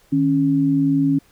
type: tone pair together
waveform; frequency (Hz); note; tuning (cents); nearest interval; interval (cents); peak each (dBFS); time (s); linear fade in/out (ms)
sine; 155.07 / 276.3; D#3 / C#4; -6 / -6; minor seventh; 1000; -21 / -15; 0.12-1.19; 10
effects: pink hiss -56 dBFS RMS until 1.31 s